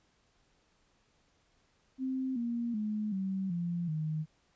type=tone with pitch steps; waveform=sine; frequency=261.6 / 235.8 / 212.5 / 191.5 / 172.59 / 155.55 Hz; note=C4 / A#3 / G#3 / G3 / F3 / D#3; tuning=0 / +20 / +40 / -40 / -20 / 0 cents; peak=-31 dBFS; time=1.98-4.26 s; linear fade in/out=50 ms; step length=380 ms; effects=pink hiss -71 dBFS RMS until 4.55 s + resampled to 16000 Hz